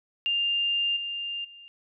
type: tone with level steps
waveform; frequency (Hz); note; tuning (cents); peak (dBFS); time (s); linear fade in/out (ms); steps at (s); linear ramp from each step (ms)
sine; 2800; F7; +4; -23 / -30 / -45; 0.26-1.68; 0; 0.96 / 1.44; 10
effects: none